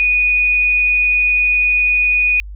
sine tone, 2472 Hz, D#7, 12 cents flat, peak -11 dBFS, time 0-2.4 s, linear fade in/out 0 ms, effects added 50 Hz sine -28 dBFS peak until 2.55 s

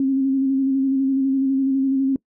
sine tone with vibrato, 268.8 Hz, C4, 47 cents sharp, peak -16 dBFS, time 0-2.16 s, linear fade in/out 2 ms, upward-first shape square, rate 12 Hz, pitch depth 22 cents each way, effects noise-tail reverb RT60 0.1 s tail -22 dB re dry

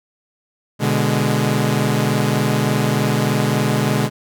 sawtooth chord, G# diminished, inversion first, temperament equal, 123.47 / 146.83 / 207.7 Hz, B2 / D3 / G#3, 0 / 0 / 0 cents, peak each -16 dBFS, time 0.79-4.1 s, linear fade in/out 50 ms, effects none

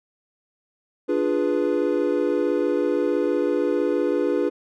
triangle chord, D diminished seventh, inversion none, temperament equal, 293.7 / 349.2 / 415.3 / 493.9 Hz, D4 / F4 / Ab4 / Cb5, 0 / 0 / 0 / 0 cents, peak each -23 dBFS, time 1.08-4.5 s, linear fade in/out 20 ms, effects none

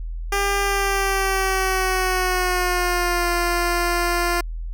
10% pulse tone with pitch glide, 400 to 348.2 Hz, G4 to F4, +35 to -5 cents, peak -11 dBFS, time 0.32-4.41 s, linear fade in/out 5 ms, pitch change -240 cents, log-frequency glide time 0.61-3.29 s, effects added 41 Hz sine -26 dBFS peak until 4.73 s

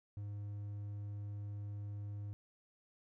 triangle tone, 102.5 Hz, G#2, 22 cents flat, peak -39 dBFS, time 0.17-2.33 s, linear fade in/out 0 ms, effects none

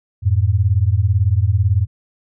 sine beating tone pair, 88.8 / 106.8 Hz, F2 / G#2, +29 / +49 cents, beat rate 18 Hz, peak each -15 / -15 dBFS, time 0.22-1.87 s, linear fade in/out 50 ms, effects none

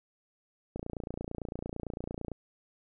click train, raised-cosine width 2 ms, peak -23 dBFS, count 46, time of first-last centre 0.76-2.317 s, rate 28.9 Hz, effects none

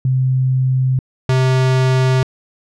sine / square tone pair in turn, 130 / 130 Hz, C3 / C3, -11 / -11 cents, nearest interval unison, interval 0 cents, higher neither, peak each -12 dBFS, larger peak neither, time 0.05-0.99 / 1.29-2.23 s, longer neither, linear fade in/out 2 ms, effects low-pass 6000 Hz 12 dB/octave

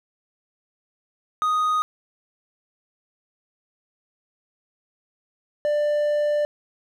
triangle tone pair in turn, 1244.5 / 591.9 Hz, D#6 / D5, 0 / +13 cents, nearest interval octave + minor second, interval 1287 cents, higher first, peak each -17 dBFS, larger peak neither, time 1.42-1.82 / 5.65-6.45 s, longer second, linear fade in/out 0 ms, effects none

